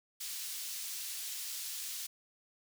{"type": "high-pass noise", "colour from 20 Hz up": "pink", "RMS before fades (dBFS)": -41, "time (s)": [0.2, 2.07], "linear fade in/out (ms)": 10, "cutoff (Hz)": 4200, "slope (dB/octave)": 12, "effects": []}